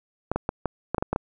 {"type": "clicks", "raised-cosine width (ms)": 1, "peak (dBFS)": -10, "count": 9, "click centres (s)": [0.316, 0.36, 0.491, 0.657, 0.946, 0.982, 1.025, 1.13, 1.161], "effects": []}